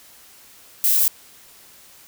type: noise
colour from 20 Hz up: violet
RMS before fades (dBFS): -17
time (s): 0.84-1.08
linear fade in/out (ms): 0
effects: white hiss -48 dBFS RMS until 2.07 s